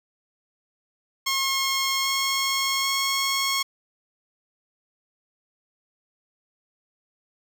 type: tone with pitch steps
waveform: 10% pulse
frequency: 1079 / 1085.3 / 1091.5 Hz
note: C#6 / C#6 / C#6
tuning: -47 / -37 / -27 cents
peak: -14 dBFS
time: 1.26-3.63 s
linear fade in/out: 10 ms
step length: 790 ms
effects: none